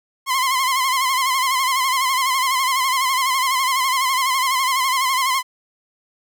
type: tone with vibrato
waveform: sawtooth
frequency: 1046.5 Hz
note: C6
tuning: in tune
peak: -13 dBFS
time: 0.26-5.43 s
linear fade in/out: 50 ms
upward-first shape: sine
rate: 12 Hz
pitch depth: 76 cents each way
effects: none